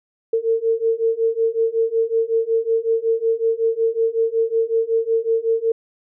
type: beating tone pair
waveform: sine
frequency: 450.7 / 456.1 Hz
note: A4 / A#4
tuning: +42 / -38 cents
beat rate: 5.4 Hz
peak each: -20 / -19 dBFS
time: 0.33-5.72 s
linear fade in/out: 5 ms
effects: none